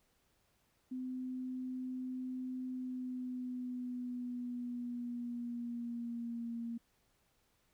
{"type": "tone with pitch glide", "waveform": "sine", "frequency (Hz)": [255.6, 233], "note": ["C4", "A#3"], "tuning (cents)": [-40, -1], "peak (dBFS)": -38, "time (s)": [0.91, 6.78], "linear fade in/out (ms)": 10, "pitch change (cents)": -161, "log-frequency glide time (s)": [2.66, 6.54], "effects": ["pink hiss -75 dBFS RMS until 7.73 s"]}